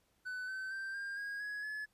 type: tone with pitch steps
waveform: triangle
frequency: 1500 / 1533.3 / 1567.3 / 1602.1 / 1637.7 / 1674 / 1711.1 Hz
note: F#6 / G6 / G6 / G6 / G#6 / G#6 / A6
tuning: +23 / -39 / -1 / +37 / -25 / +13 / -49 cents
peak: -37 dBFS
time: 0.25-1.86 s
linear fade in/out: 20 ms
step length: 230 ms
effects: pink hiss -75 dBFS RMS until 1.93 s + resampled to 32000 Hz